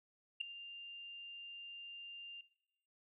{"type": "tone with ADSR envelope", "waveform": "sine", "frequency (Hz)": 2794, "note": "F7", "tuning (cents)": 0, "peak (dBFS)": -31, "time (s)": [0.4, 2.41], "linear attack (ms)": 12, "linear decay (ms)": 4, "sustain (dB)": -17, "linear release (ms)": 3, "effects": ["noise-tail reverb RT60 0.9 s tail -18 dB re dry", "tanh soft clip ceiling -27 dBFS"]}